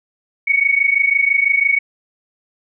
sine tone pair together, 2217 / 2243 Hz, C#7 / C#7, 0 / +20 cents, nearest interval unison, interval 20 cents, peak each -15 dBFS, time 0.47-1.79 s, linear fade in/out 10 ms, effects none

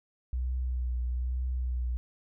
sine tone with vibrato, 62.1 Hz, B1, 10 cents sharp, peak -28 dBFS, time 0.33-1.97 s, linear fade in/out 0 ms, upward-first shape triangle, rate 1.1 Hz, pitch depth 37 cents each way, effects none

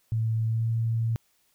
sine tone with pitch glide, 112 to 114.02 Hz, A2 to A#2, +31 to -38 cents, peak -23 dBFS, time 0.12-1.16 s, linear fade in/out 0 ms, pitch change +31 cents, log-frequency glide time 0.49-0.65 s, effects white hiss -68 dBFS RMS until 1.54 s

